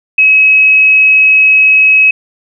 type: tone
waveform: sine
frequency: 2559 Hz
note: D#7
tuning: 48 cents sharp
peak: -3 dBFS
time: 0.18-2.11 s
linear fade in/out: 5 ms
effects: none